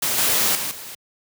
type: noise with level steps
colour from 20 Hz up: white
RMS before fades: -22 / -19 / -26 / -36 dBFS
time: 0.02-0.95 s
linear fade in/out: 5 ms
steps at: 0.18 / 0.55 / 0.71 s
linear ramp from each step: 2 ms
effects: high-pass 100 Hz 12 dB/octave